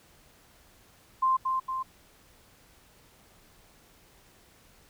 sine tone with echo, 1046.5 Hz, C6, in tune, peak -21 dBFS, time 1.22-1.37 s, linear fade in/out 10 ms, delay 230 ms, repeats 2, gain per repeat -4 dB, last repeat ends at 1.83 s, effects pink hiss -59 dBFS RMS until 4.89 s

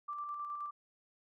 sine tone with tremolo, 1174.7 Hz, D6, in tune, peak -37 dBFS, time 0.08-0.71 s, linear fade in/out 10 ms, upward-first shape square, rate 9.5 Hz, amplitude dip 30%, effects none

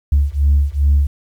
sine beating tone pair, 70 / 72.5 Hz, C#2 / D2, +18 / -22 cents, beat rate 2.5 Hz, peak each -13 dBFS, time 0.12-1.07 s, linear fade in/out 5 ms, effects tanh soft clip ceiling -6 dBFS + 8-bit

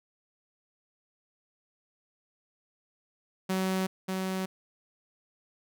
sawtooth tone with echo, 188.4 Hz, F#3, 32 cents sharp, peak -23 dBFS, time 3.49-3.87 s, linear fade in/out 10 ms, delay 590 ms, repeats 1, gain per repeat -3 dB, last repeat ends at 4.46 s, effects none

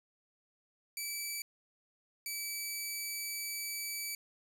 10% pulse tone pair in turn, 2309 / 2300 Hz, D7 / D7, -30 / -37 cents, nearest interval unison, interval 7 cents, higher first, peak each -28 dBFS, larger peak neither, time 0.97-1.42 / 2.26-4.15 s, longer second, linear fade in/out 2 ms, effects none

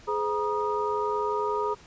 sine tone cluster, 420.8 / 512 / 952 / 1234 Hz, G#4 / C5 / A#5 / D#6, +23 / -38 / +36 / -15 cents, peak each -28 / -37 / -29 / -32 dBFS, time 0.07-1.75 s, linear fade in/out 20 ms, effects pink hiss -52 dBFS RMS until 1.86 s + resampled to 16000 Hz

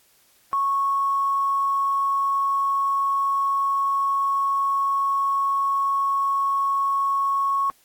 sine tone with quantisation, 1103 Hz, C#6, 9 cents flat, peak -19 dBFS, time 0.53-7.7 s, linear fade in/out 0 ms, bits 8, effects white hiss -59 dBFS RMS until 7.84 s + AAC 64 kbps

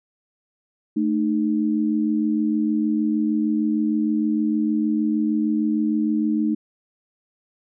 sine tone pair together, 220 / 306.5 Hz, A3 / D#4, 0 / -26 cents, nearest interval tritone, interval 574 cents, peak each -21 dBFS, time 0.96-6.55 s, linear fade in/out 10 ms, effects none

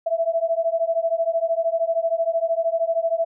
sine beating tone pair, 656 / 669 Hz, E5 / E5, -9 / +25 cents, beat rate 13 Hz, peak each -22 dBFS, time 0.06-3.25 s, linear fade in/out 10 ms, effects none

